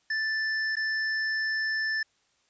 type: tone with dropouts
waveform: square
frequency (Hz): 1760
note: A6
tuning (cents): 0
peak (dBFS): -27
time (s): 0.1-2.03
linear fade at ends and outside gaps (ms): 5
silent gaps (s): 0.756-0.767
effects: white hiss -69 dBFS RMS until 2.49 s + resampled to 16000 Hz